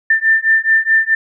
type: beating tone pair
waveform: sine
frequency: 1784 / 1788.7 Hz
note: A6 / A6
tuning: +23 / +28 cents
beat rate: 4.7 Hz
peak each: -13 dBFS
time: 0.1-1.15 s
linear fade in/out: 5 ms
effects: none